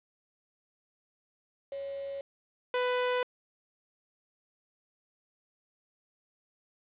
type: tone pair in turn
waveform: sine / sawtooth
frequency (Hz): 554.4 / 497.5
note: C#5 / B4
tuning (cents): 0 / +13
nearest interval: major second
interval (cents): 187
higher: first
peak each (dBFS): -35 / -23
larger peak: second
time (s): 1.72-2.21 / 2.74-3.23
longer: neither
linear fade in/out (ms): 2
effects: resampled to 8000 Hz + 9-bit